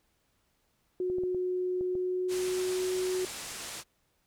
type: tone with pitch glide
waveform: sine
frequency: 364.8 to 369.3 Hz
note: F#4 to F#4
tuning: -24 to -3 cents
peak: -28 dBFS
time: 1-3.25 s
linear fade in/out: 2 ms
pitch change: +21 cents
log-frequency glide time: 1.87-2.84 s
type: clicks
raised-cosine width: 2 ms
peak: -30 dBFS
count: 6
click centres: 1.1 / 1.184 / 1.236 / 1.347 / 1.81 / 1.953 s
type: low-pass noise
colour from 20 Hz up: white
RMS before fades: -41 dBFS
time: 2.28-3.84 s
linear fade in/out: 50 ms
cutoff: 9700 Hz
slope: 24 dB/octave
effects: pink hiss -73 dBFS RMS until 4.26 s